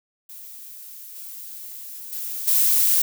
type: noise with level steps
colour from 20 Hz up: violet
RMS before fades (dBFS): -40 / -37 / -30 / -18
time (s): 0.29-3.02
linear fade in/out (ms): 5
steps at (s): 1.15 / 2.12 / 2.47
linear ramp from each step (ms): 10
effects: none